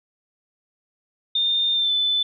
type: tone with pitch glide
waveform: sine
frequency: 3623 to 3510 Hz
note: A7 to A7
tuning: +50 to -5 cents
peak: -18 dBFS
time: 1.35-2.23 s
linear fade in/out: 5 ms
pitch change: -55 cents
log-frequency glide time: 1.74-1.92 s
effects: none